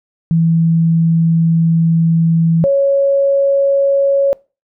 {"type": "tone pair in turn", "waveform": "sine", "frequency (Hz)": [164.81, 554.4], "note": ["E3", "C#5"], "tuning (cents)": [0, 0], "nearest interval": "octave + major sixth", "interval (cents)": 2100, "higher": "second", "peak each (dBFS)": -9, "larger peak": "neither", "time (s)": [[0.31, 2.64], [2.64, 4.33]], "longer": "first", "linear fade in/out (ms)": 0, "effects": ["noise-tail reverb RT60 0.3 s tail -23 dB re dry"]}